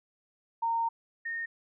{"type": "tone pair in turn", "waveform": "sine", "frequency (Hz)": [920, 1840], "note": ["A#5", "A#6"], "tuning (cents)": [-23, -23], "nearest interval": "octave", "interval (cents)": 1200, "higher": "second", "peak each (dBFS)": [-26, -32], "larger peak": "first", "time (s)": [[0.62, 0.89], [1.25, 1.46]], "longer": "first", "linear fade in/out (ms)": 10, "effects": []}